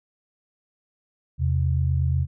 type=tone pair together; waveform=sine; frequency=82.41 / 130.82 Hz; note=E2 / C3; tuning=0 / 0 cents; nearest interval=minor sixth; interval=800 cents; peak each=-21 / -23 dBFS; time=1.38-2.27 s; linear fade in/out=50 ms; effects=none